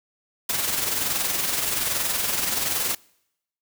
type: noise with amplitude modulation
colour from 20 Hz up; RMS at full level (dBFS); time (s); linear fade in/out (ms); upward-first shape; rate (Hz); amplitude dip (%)
white; -23; 0.49-2.95; 5; sine; 21.2; 45
effects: noise-tail reverb RT60 0.8 s tail -25 dB re dry